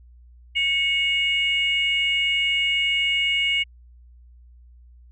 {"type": "tone pair together", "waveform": "sine", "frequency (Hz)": [2213, 2863], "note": ["C#7", "F7"], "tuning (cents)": [-3, 42], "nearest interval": "major third", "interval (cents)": 445, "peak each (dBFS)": -21, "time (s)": [0.55, 3.64], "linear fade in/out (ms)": 20, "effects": ["tanh soft clip ceiling -12 dBFS", "added 60 Hz sine -46 dBFS peak until 5.11 s"]}